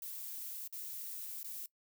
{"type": "noise with dropouts", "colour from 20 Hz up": "violet", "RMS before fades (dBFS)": -44, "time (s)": [0.02, 1.66], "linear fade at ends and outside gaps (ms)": 2, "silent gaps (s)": [[0.677, 0.726], [1.431, 1.444]], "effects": ["noise-tail reverb RT60 0.1 s tail -21 dB re dry"]}